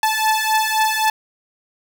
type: beating tone pair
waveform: sawtooth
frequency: 870 / 873.8 Hz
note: A5 / A5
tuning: -20 / -12 cents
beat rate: 3.8 Hz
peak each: -15 dBFS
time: 0.03-1.1 s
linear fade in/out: 2 ms
effects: none